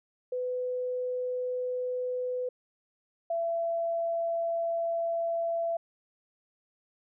sine tone pair in turn, 501 / 671.5 Hz, B4 / E5, +25 / +32 cents, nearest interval perfect fourth, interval 507 cents, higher second, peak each -29 / -27 dBFS, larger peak second, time 0.32-2.49 / 3.3-5.77 s, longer second, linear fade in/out 5 ms, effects none

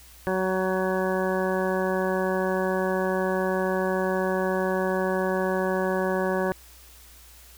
harmonic tone, 187.2 Hz, F#3, 20 cents sharp, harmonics 1 / 2 / 3 / 4 / 5 / 6 / 8 / 9, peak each -29 / -27 / -28 / -34 / -34 / -36 / -36 / -35 dBFS, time 0.27-6.52 s, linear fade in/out 0 ms, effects added 60 Hz sine -51 dBFS peak until 7.57 s + white hiss -51 dBFS RMS until 7.57 s

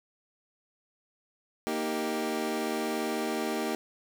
25% pulse chord, Eb major, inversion second, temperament equal, 233.1 / 311.1 / 392 Hz, Bb3 / Eb4 / G4, 0 / 0 / 0 cents, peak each -30 dBFS, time 1.67-3.75 s, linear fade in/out 0 ms, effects none

